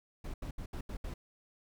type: noise bursts at uneven times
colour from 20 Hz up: brown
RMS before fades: -40 dBFS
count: 6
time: 0.24-0.34 / 0.42-0.51 / 0.58-0.66 / 0.73-0.81 / 0.89-0.97 / 1.04-1.14 s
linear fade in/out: 5 ms
effects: none